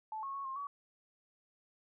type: tone with pitch steps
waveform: sine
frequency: 871 / 1093 / 1106 / 1065 / 1133 Hz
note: A5 / C#6 / C#6 / C6 / C#6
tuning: -18 / -25 / -4 / +30 / +37 cents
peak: -38 dBFS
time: 0.12-0.67 s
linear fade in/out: 2 ms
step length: 110 ms
effects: none